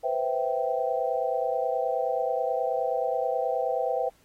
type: chord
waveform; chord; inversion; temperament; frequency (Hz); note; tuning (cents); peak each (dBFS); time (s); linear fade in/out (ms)
sine; C major seventh; third; equal with one note detuned; 493.9 / 523.3 / 659.3 / 778.6; B4 / C5 / E5 / G5; 0 / 0 / 0 / -12; -30; 0.03-4.1; 20
effects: pink hiss -63 dBFS RMS until 4.24 s + AAC 48 kbps